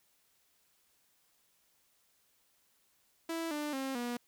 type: tone with pitch steps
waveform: sawtooth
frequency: 329.6 / 297.1 / 267.7 / 241.3 Hz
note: E4 / D4 / C4 / B3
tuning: 0 / +20 / +40 / -40 cents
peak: -31 dBFS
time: 3.29-4.17 s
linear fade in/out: 5 ms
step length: 220 ms
effects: white hiss -72 dBFS RMS until 4.27 s